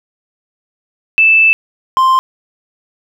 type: tone pair in turn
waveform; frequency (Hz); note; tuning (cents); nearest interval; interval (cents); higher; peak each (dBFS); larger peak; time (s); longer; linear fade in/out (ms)
sine / triangle; 2637 / 1046.5; E7 / C6; 0 / 0; octave + major third; 1600; first; -5; neither; 1.18-1.53 / 1.97-2.19; first; 0
effects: none